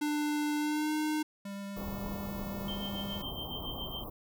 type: tone with pitch glide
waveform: square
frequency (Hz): 297.6 to 306.1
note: D4 to D#4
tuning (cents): +23 to -28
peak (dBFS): -30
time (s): 0.01-1.23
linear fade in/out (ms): 10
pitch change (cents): +49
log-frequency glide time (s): 0.57-0.92
type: tone with vibrato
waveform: square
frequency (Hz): 199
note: G3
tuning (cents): +26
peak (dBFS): -39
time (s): 1.45-3.22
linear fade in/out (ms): 5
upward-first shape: triangle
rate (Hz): 8.3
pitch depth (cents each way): 11
type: band-stop noise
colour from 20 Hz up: pink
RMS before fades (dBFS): -41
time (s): 1.76-4.1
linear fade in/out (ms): 10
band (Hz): 1200 to 13000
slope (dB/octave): 96
type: tone with tremolo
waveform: sine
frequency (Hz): 3136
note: G7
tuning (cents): 0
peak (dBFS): -37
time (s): 2.68-4.04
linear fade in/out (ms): 2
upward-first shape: sine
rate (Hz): 7.2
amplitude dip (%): 70
effects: none